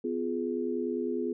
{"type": "chord", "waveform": "sine", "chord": "F diminished", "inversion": "second", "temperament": "just", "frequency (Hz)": [251.4, 349.2, 419.1], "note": ["Cb4", "F4", "Ab4"], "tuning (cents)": [31, 0, 16], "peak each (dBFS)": -33, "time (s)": [0.04, 1.33], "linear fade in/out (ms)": 5, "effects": []}